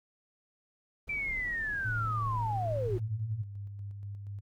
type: noise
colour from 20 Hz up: brown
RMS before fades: -45 dBFS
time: 1.07-3 s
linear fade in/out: 10 ms
type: linear sweep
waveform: sine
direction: down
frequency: 2349 to 344.1 Hz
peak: -31 dBFS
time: 1.09-2.98 s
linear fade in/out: 5 ms
type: tone with pitch glide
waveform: sine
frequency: 110 to 111.47 Hz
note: A2 to A2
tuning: 0 to +23 cents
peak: -32 dBFS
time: 1.84-3.43 s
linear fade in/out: 20 ms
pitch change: +23 cents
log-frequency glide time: 2.71-3.25 s
type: tone with tremolo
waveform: sine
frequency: 100.7 Hz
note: G2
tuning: 47 cents sharp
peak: -37 dBFS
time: 2.84-4.41 s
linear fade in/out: 20 ms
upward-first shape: square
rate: 4.2 Hz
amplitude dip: 30%
effects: none